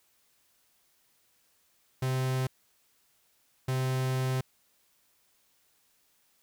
45% pulse tone bursts at uneven times, 130 Hz, C3, 11 cents flat, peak -27 dBFS, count 2, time 2.02-2.47 / 3.68-4.41 s, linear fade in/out 5 ms, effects white hiss -69 dBFS RMS until 6.42 s

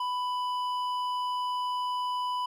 sine tone with hard clipping, 994 Hz, B5, 11 cents sharp, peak -30 dBFS, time 0-2.46 s, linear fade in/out 5 ms, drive 8 dB, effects none

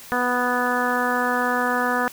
harmonic tone, 246.9 Hz, B3, in tune, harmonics 1 / 2 / 3 / 4 / 5 / 6 / 7, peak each -27 / -27 / -27 / -27 / -27 / -27 / -27 dBFS, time 0.12-2.08 s, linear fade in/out 0 ms, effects white hiss -42 dBFS RMS until 2.12 s

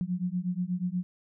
sine beating tone pair, 175.7 / 184 Hz, F3 / F#3, +11 / -9 cents, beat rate 8.3 Hz, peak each -31 dBFS, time 0.01-1.03 s, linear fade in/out 0 ms, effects none

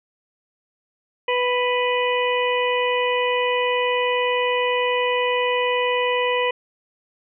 harmonic tone, 494.5 Hz, B4, 2 cents sharp, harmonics 1 / 2 / 4 / 5 / 6, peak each -21 / -24 / -27 / -28 / -29 dBFS, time 1.28-6.51 s, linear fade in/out 5 ms, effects none

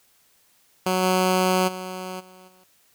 10% pulse tone with level steps, 185 Hz, F#3, in tune, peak -12 / -10 / -23 / -38 / -46 dBFS, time 0.86-2.64 s, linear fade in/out 5 ms, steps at 1.02 / 1.67 / 2.19 / 2.47 s, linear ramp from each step 20 ms, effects white hiss -61 dBFS RMS until 2.94 s

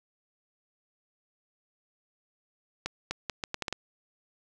accelerating click train, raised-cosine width 0.2 ms, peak -14 dBFS, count 8, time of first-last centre 2.86-3.727 s, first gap 250 ms, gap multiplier 0.75, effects none

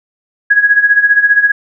sine tone with tremolo, 1661.2 Hz, G#6, in tune, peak -3 dBFS, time 0.5-1.52 s, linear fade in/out 10 ms, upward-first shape sine, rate 15 Hz, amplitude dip 75%, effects none

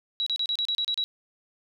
sine tone bursts, 3888 Hz, B7, 28 cents flat, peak -24 dBFS, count 9, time 0.2-1.04 s, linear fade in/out 0 ms, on 64 ms, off 33 ms, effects none

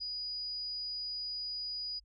sine tone, 4920 Hz, D#8, 20 cents flat, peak -36 dBFS, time 0-2 s, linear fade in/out 20 ms, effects added 50 Hz sine -61 dBFS peak until 2.04 s

